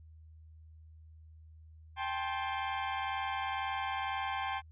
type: tone cluster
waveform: sawtooth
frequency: 787 / 869 / 1056 Hz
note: G5 / A5 / C6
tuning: +7 / -22 / +16 cents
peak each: -32 / -37 / -34 dBFS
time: 1.96-4.62 s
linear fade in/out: 50 ms
effects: added 79 Hz sine -52 dBFS peak until 4.71 s + resampled to 8000 Hz